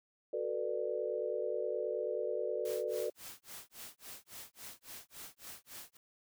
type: chord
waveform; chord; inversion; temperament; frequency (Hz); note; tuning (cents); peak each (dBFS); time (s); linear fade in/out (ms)
sine; B minor seventh; second; just; 370.4 / 444.5 / 493.9 / 592.7; F#4 / A4 / B4 / D5; +2 / +18 / 0 / +16; -41 / -38 / -38 / -39; 0.33-3.1; 5
type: noise with tremolo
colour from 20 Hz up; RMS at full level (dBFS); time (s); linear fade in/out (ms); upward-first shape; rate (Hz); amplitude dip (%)
white; -47; 2.65-5.97; 2; sine; 3.6; 100
effects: none